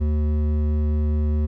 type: tone with hard clipping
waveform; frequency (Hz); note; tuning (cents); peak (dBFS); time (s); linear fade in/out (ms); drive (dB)
triangle; 75.4; D2; +46; -20; 0-1.47; 20; 14
effects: none